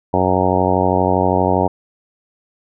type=harmonic tone; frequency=92.5 Hz; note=F#2; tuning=in tune; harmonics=1 / 2 / 3 / 4 / 5 / 6 / 7 / 8 / 9 / 10; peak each=-22 / -22 / -22 / -22 / -22 / -22 / -22 / -22 / -22 / -22 dBFS; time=0.13-1.68 s; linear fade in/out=10 ms; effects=none